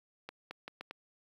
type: accelerating click train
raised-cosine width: 0.3 ms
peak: -26 dBFS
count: 5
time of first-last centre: 0.29-0.91 s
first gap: 220 ms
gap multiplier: 0.77
effects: high-pass 200 Hz 12 dB/octave + 10-bit